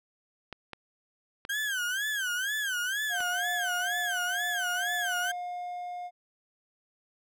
clicks, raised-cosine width 0.3 ms, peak -23 dBFS, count 4, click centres 0.527 / 0.733 / 1.451 / 3.205 s
35% pulse tone with vibrato, 1576 Hz, G6, 9 cents sharp, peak -27 dBFS, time 1.49-5.32 s, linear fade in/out 10 ms, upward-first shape sine, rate 2.1 Hz, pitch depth 170 cents each way
triangle tone with tremolo, 713 Hz, F5, 36 cents sharp, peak -31 dBFS, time 3.09-6.11 s, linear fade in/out 50 ms, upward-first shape triangle, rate 0.56 Hz, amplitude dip 30%
effects none

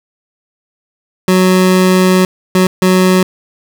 25% pulse tone bursts at uneven times, 185 Hz, F#3, in tune, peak -3 dBFS, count 3, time 1.28-2.25 / 2.55-2.67 / 2.82-3.23 s, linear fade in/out 2 ms, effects none

